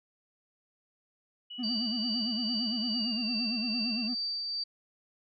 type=tone with pitch glide; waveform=sine; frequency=2938 to 2725 Hz; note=F#7 to F7; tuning=-13 to -43 cents; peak=-40 dBFS; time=1.5-4.08 s; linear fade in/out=10 ms; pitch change=-130 cents; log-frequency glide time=2.89-3.32 s
type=tone with vibrato; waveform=triangle; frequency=230.4 Hz; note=A#3; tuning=20 cents flat; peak=-30 dBFS; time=1.58-4.15 s; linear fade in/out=20 ms; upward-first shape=sine; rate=8.8 Hz; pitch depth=160 cents each way
type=tone with tremolo; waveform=sine; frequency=4639 Hz; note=D8; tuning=22 cents flat; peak=-30 dBFS; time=1.63-4.64 s; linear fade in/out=10 ms; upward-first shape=triangle; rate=2.4 Hz; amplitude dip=30%
effects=none